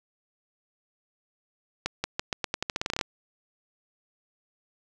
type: accelerating click train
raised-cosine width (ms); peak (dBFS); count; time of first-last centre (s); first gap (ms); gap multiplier
0.2; -10; 16; 1.86-3.012; 180; 0.86
effects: none